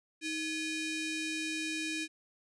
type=ring-modulated tone; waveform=sawtooth; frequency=1385 Hz; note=F6; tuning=15 cents flat; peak=-27 dBFS; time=0.21-2.08 s; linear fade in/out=50 ms; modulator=1070 Hz; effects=resampled to 22050 Hz